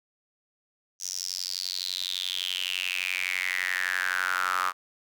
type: tone with high-pass filter sweep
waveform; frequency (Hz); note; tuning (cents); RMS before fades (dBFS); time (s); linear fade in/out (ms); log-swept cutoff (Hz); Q
square; 45.87; F#1; -14; -30; 0.99-4.73; 50; 6000 to 1200; 7.2
effects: none